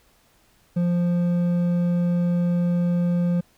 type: tone with hard clipping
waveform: triangle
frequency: 174.61 Hz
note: F3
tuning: in tune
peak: -20 dBFS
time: 0.76-3.41 s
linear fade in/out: 10 ms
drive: 9 dB
effects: pink hiss -60 dBFS RMS until 3.57 s

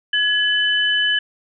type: tone pair together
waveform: sine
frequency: 1688 / 3008 Hz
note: G#6 / F#7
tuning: +28 / +28 cents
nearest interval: minor seventh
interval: 1000 cents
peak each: -18 dBFS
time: 0.13-1.19 s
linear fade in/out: 5 ms
effects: none

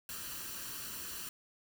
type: noise with comb filter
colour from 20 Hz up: white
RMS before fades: -43 dBFS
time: 0.09-1.29 s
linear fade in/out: 2 ms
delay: 0.69 ms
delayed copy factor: +0.6
effects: none

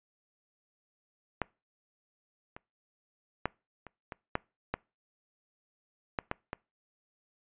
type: clicks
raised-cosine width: 0.5 ms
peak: -14 / -29 / -13 / -30 / -24 / -13 / -15 / -15 / -16 / -20 dBFS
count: 10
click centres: 1.417 / 2.565 / 3.456 / 3.867 / 4.122 / 4.354 / 4.74 / 6.188 / 6.314 / 6.531 s
effects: noise-tail reverb RT60 0.3 s tail -25 dB re dry + resampled to 8000 Hz

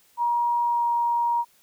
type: tone with pitch glide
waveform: sine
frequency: 951 to 945 Hz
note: A#5 to A#5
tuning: +34 to +23 cents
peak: -20 dBFS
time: 0.17-1.45 s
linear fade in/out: 50 ms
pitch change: -11 cents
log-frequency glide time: 0.62-0.89 s
effects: white hiss -60 dBFS RMS until 1.62 s

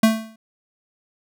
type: tone with exponential decay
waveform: square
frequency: 221.6 Hz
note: A3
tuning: 13 cents sharp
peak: -10 dBFS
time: 0.03-0.36 s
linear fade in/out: 5 ms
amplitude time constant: 70 ms
effects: none

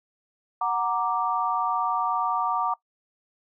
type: chord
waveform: sine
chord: Gb augmented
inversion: none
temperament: equal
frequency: 740 / 932.3 / 1174.7 Hz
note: Gb5 / Bb5 / D6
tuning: 0 / 0 / 0 cents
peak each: -28 / -27 / -26 dBFS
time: 0.61-2.74 s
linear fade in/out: 5 ms
effects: noise-tail reverb RT60 0.1 s tail -20 dB re dry

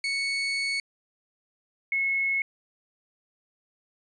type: tone pair in turn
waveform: 30% pulse / sine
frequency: 2217 / 2184 Hz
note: C#7 / C#7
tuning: 0 / -26 cents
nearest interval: unison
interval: 26 cents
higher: first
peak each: -23 dBFS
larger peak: neither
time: 0.04-0.8 / 1.92-2.42 s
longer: first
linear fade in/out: 2 ms
effects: resampled to 22050 Hz

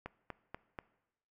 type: click train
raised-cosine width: 0.5 ms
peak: -26 dBFS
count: 4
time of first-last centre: 0.06-0.788 s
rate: 4.12 Hz
effects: noise-tail reverb RT60 0.9 s tail -19 dB re dry

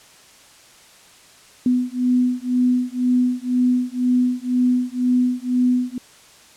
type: beating tone pair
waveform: sine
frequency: 248.4 / 250.4 Hz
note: B3 / B3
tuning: +10 / +24 cents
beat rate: 2 Hz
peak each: -19 / -19 dBFS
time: 1.66-5.98 s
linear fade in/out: 2 ms
effects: white hiss -48 dBFS RMS until 6.56 s + low-pass 9000 Hz 12 dB/octave

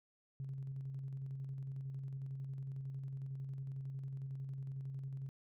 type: tone with tremolo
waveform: sine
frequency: 135.1 Hz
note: C#3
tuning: 44 cents flat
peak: -39 dBFS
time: 0.4-5.29 s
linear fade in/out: 0 ms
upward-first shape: square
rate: 11 Hz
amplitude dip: 30%
effects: tanh soft clip ceiling -35 dBFS

